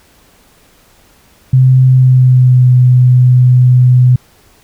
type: tone with pitch glide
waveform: sine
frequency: 129.5 to 125.67 Hz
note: C3 to B2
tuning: -17 to +31 cents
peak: -3 dBFS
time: 1.53-4.16 s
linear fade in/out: 5 ms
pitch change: -52 cents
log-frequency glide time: 1.86-2.71 s
effects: pink hiss -47 dBFS RMS until 4.63 s